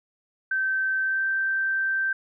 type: tone with pitch glide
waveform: sine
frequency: 1548 to 1562.4 Hz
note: G6 to G6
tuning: -22 to -6 cents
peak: -22 dBFS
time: 0.51-2.13 s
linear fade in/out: 5 ms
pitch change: +16 cents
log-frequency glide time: 1.02-1.24 s
effects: none